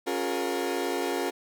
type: chord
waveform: 30% pulse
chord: Bb minor seventh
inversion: first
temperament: equal with one note detuned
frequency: 277.2 / 357.2 / 415.3 / 466.2 Hz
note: Db4 / F4 / Ab4 / Bb4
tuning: 0 / +39 / 0 / 0 cents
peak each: -31 / -28 / -32 / -31 dBFS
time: 0.06-1.31 s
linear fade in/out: 20 ms
effects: none